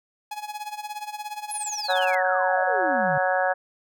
45% pulse tone with tremolo, 841 Hz, G#5, 22 cents sharp, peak -29 dBFS, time 0.31-2.15 s, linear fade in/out 5 ms, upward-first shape sine, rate 17 Hz, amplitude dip 80%
sine exponential sweep, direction down, 11175 to 139.5 Hz, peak -29 dBFS, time 1.51-3.18 s, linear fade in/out 2 ms
harmonic tone, 185 Hz, F#3, in tune, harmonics 3 / 4 / 5 / 6 / 7 / 8 / 9, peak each -25 / -24 / -31 / -37 / -35 / -31 / -27 dBFS, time 1.88-3.54 s, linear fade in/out 20 ms
effects none

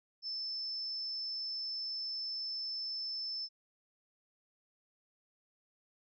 sine tone with amplitude modulation, 5274 Hz, E8, in tune, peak -35 dBFS, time 0.22-3.49 s, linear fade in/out 50 ms, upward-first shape sine, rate 222 Hz, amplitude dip 30%, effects none

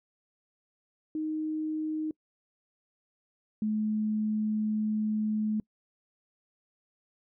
sine tone pair in turn, 311.1 / 214.5 Hz, D#4 / A3, 0 / -44 cents, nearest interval tritone, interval 644 cents, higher first, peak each -29 / -26 dBFS, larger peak second, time 1.15-2.11 / 3.62-5.6 s, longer second, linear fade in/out 2 ms, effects noise-tail reverb RT60 0.1 s tail -26 dB re dry

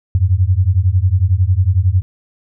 sine beating tone pair, 87.31 / 98.31 Hz, F2 / G2, 0 / +5 cents, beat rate 11 Hz, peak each -13 dBFS, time 0.15-2.02 s, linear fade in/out 0 ms, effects none

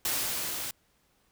white noise with level ramp, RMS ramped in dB -29 to -36 dBFS, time 0.05-0.71 s, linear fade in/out 2 ms, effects pink hiss -69 dBFS RMS until 1.31 s

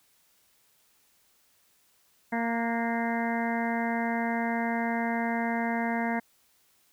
harmonic tone with a mistuned harmonic, 231.6 Hz, A#3, 11 cents flat, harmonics 1 / 2 / 3 / 4 / 5 / 6 / 7 / 8 / 9, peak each -29 / -38 / -33 / -35 / -47 / -45 / -38 / -38 / -38 dBFS, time 2.32-6.2 s, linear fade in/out 10 ms, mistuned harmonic 6, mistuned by +47 cents, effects white hiss -66 dBFS RMS until 6.92 s

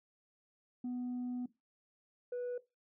sine tone pair in turn, 247.5 / 490.6 Hz, B3 / B4, +4 / -12 cents, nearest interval octave, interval 1184 cents, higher second, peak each -34 / -34 dBFS, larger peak neither, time 0.84-1.46 / 2.32-2.58 s, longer first, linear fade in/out 5 ms, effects noise-tail reverb RT60 0.2 s tail -17 dB re dry + tanh soft clip ceiling -35 dBFS

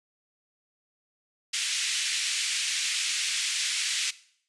pink band-pass noise, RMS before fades -29 dBFS, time 1.53-4.11 s, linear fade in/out 10 ms, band 2200 to 8800 Hz, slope 24 dB/octave, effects noise-tail reverb RT60 0.6 s tail -18 dB re dry + resampled to 24000 Hz

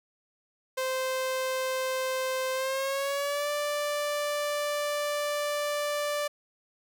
sawtooth tone with pitch glide, 520 to 587.1 Hz, C5 to D5, -11 to -1 cents, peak -24 dBFS, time 0.77-6.28 s, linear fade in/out 10 ms, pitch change +210 cents, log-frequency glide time 2.53-3.5 s, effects none

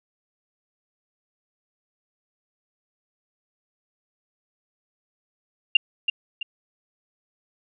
sine tone with echo, 2794 Hz, F7, in tune, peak -10 dBFS, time 5.75-5.77 s, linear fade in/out 5 ms, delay 330 ms, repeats 2, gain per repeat -8 dB, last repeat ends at 6.43 s, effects none

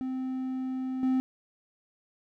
triangle tone with level steps, 259.5 Hz, C4, 14 cents flat, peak -28 / -21 dBFS, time 0.01-1.2 s, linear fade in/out 0 ms, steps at 1.03 s, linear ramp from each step 2 ms, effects none

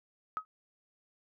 sine tone with exponential decay, 1269 Hz, D#6, 34 cents sharp, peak -27 dBFS, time 0.37-0.45 s, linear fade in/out 0 ms, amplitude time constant 17 ms, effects none

